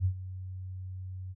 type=tone with ADSR envelope; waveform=sine; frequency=93 Hz; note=F#2; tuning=9 cents sharp; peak=-22 dBFS; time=0-1.35 s; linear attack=49 ms; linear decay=85 ms; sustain=-15 dB; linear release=39 ms; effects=none